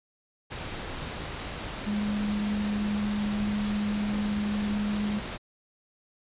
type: tone in noise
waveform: sine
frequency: 207.7 Hz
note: G#3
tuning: in tune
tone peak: -26 dBFS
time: 1.86-5.2 s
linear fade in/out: 20 ms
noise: pink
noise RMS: -36 dBFS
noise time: 0.5-5.38 s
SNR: +7 dB
effects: resampled to 8000 Hz